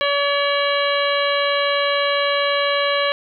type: harmonic tone with a mistuned harmonic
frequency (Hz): 569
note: C#5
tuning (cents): +45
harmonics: 1 / 2 / 3 / 4 / 5 / 6 / 7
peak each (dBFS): -20 / -23 / -25 / -26 / -27 / -28 / -28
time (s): 0.01-3.12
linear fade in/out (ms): 0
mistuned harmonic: 6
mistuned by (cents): -87
effects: none